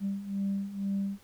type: beating tone pair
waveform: sine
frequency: 196 / 198.1 Hz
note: G3 / G3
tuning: 0 / +18 cents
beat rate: 2.1 Hz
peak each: -34 / -30 dBFS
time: 0-1.19 s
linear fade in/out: 50 ms
effects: tanh soft clip ceiling -24 dBFS + pink hiss -60 dBFS RMS until 1.23 s